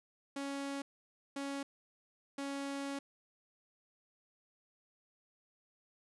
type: tone bursts at uneven times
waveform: sawtooth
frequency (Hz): 278.1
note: C#4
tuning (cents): +6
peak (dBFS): -34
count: 3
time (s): 0.36-0.82 / 1.36-1.63 / 2.38-2.99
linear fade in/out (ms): 5
effects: resampled to 24000 Hz